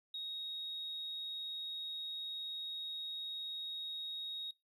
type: tone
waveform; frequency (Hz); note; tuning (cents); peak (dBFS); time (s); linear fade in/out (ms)
triangle; 3761; A#7; +15; -36; 0.14-4.51; 5
effects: noise-tail reverb RT60 0.2 s tail -25 dB re dry + tanh soft clip ceiling -38 dBFS